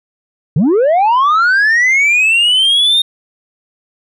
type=linear sweep; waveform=sine; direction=up; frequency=127.4 to 3697 Hz; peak=-5 dBFS; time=0.56-3.02 s; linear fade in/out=5 ms; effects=tanh soft clip ceiling -7 dBFS